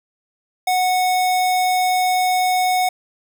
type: tone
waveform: square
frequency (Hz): 736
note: F#5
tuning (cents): -9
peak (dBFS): -16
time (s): 0.67-2.89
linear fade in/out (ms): 5
effects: none